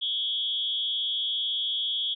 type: tone with amplitude modulation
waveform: sine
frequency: 3338 Hz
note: G#7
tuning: 8 cents sharp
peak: -22 dBFS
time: 0.01-2.15 s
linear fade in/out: 20 ms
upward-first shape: sine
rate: 262 Hz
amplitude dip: 85%
effects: none